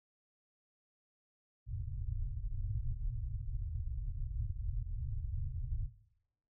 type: low-pass noise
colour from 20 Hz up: pink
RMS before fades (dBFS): -38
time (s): 1.66-5.9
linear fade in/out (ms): 50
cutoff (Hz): 130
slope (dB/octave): 96
effects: noise-tail reverb RT60 0.8 s tail -17 dB re dry